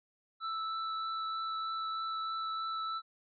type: tone with vibrato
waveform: square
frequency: 1318.5 Hz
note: E6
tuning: in tune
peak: -35 dBFS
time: 0.4-3.02 s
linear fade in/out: 50 ms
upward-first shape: triangle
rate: 3.2 Hz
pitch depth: 8 cents each way
effects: resampled to 11025 Hz